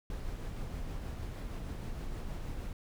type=noise with tremolo; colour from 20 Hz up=brown; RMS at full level=-38 dBFS; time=0.1-2.73 s; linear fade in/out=2 ms; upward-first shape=sine; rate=6.4 Hz; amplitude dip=25%; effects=none